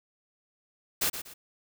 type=noise with echo; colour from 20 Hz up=white; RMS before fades=-27 dBFS; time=1.01-1.1 s; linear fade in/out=10 ms; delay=120 ms; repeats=2; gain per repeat=-10 dB; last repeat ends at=1.34 s; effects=none